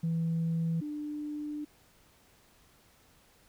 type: tone pair in turn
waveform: sine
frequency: 164.81 / 297.8 Hz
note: E3 / D4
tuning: 0 / +24 cents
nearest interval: minor seventh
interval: 1024 cents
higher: second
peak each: -26 / -34 dBFS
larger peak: first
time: 0.03-0.81 / 0.81-1.65 s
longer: second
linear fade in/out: 10 ms
effects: tanh soft clip ceiling -25 dBFS + pink hiss -63 dBFS RMS until 3.48 s